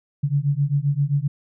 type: beating tone pair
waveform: sine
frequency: 138.9 / 146.5 Hz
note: C#3 / D3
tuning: +4 / -4 cents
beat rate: 7.6 Hz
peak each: -21 dBFS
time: 0.23-1.28 s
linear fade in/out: 10 ms
effects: none